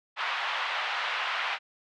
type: band-pass noise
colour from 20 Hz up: pink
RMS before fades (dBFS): -31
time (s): 0.16-1.59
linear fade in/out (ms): 50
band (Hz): 840 to 3400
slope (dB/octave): 24
effects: none